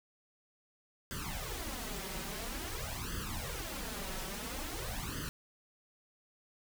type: noise with flanger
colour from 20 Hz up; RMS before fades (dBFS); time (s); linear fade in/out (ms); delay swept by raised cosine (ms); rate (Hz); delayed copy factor
pink; -40; 1.11-5.29; 0; 0.63 to 5.33; 0.49; +0.9
effects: none